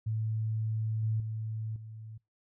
sine tone with level steps, 110 Hz, A2, in tune, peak -29 / -27 / -33 / -42 dBFS, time 0.06-2.18 s, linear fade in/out 10 ms, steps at 1.03 / 1.2 / 1.76 s, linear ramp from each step 2 ms, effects noise-tail reverb RT60 0.2 s tail -25 dB re dry

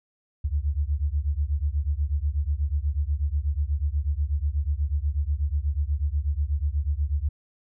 sine beating tone pair, 69.2 / 77.4 Hz, C#2 / D#2, -2 / -9 cents, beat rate 8.2 Hz, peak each -25 / -26 dBFS, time 0.44-7.29 s, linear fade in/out 10 ms, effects none

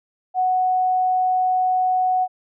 sine tone, 740 Hz, F#5, in tune, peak -16 dBFS, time 0.34-2.28 s, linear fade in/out 50 ms, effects none

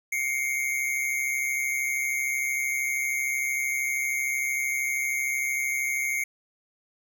square tone pair together, 2123 / 2256 Hz, C7 / C#7, +25 / +30 cents, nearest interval minor second, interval 105 cents, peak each -28 / -30 dBFS, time 0.12-6.24 s, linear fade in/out 5 ms, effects none

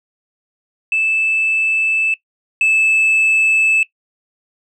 sine tone pair in turn, 2630 / 2620 Hz, E7 / E7, -5 / -11 cents, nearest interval unison, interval 6 cents, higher first, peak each -12 / -8 dBFS, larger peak second, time 0.92-2.14 / 2.61-3.83 s, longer neither, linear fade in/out 2 ms, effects noise-tail reverb RT60 0.1 s tail -19 dB re dry + tanh soft clip ceiling -9 dBFS

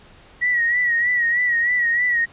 sine tone with vibrato, 1920 Hz, B6, 49 cents flat, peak -16 dBFS, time 0.41-2.26 s, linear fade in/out 20 ms, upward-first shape sine, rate 3.2 Hz, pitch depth 59 cents each way, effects pink hiss -48 dBFS RMS until 2.32 s + resampled to 8000 Hz

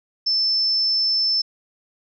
sine tone, 5290 Hz, E8, 5 cents sharp, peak -17 dBFS, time 0.26-1.42 s, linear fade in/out 10 ms, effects none

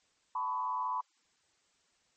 sine tone with frequency modulation, 1000 Hz, B5, 21 cents sharp, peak -31 dBFS, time 0.35-1.01 s, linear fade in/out 5 ms, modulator 116 Hz, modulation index 0.85, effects white hiss -72 dBFS RMS until 2.16 s + MP3 32 kbps

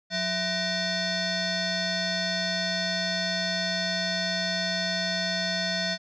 sine tone with frequency modulation, 1867 Hz, A#6, 2 cents sharp, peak -25 dBFS, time 0.1-5.98 s, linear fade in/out 50 ms, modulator 843 Hz, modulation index 4, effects none

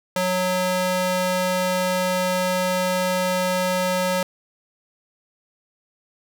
square tone with high-pass filter, 183.3 Hz, F#3, 16 cents flat, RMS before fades -22 dBFS, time 0.16-4.23 s, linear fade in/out 2 ms, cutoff 390 Hz, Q 1.1, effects none

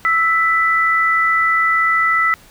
sine tone pair together, 1318.5 / 1984.8 Hz, E6 / B6, 0 / +8 cents, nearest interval perfect fifth, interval 708 cents, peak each -15 dBFS, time 0.05-2.34 s, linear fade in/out 0 ms, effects pink hiss -46 dBFS RMS until 2.5 s

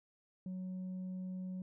sine tone with tanh clipping, 185 Hz, F#3, in tune, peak -40 dBFS, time 0.46-1.62 s, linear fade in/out 2 ms, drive 2 dB, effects none

